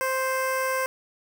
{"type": "tone with notch filter", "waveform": "15% pulse", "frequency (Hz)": 523.3, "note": "C5", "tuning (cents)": 0, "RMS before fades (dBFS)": -26, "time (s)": [0.01, 0.86], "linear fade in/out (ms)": 0, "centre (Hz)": 4100, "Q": 1.3, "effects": []}